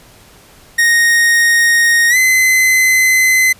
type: tone with pitch glide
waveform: 45% pulse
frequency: 1863 to 2043 Hz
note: A#6 to C7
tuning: -2 to -42 cents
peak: -8 dBFS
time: 0.78-3.53 s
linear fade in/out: 10 ms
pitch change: +160 cents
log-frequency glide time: 2.09-2.17 s
effects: pink hiss -43 dBFS RMS until 3.59 s + resampled to 32000 Hz